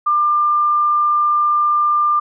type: tone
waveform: sine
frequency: 1195 Hz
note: D6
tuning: 30 cents sharp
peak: -12 dBFS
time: 0.06-2.2 s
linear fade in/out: 10 ms
effects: none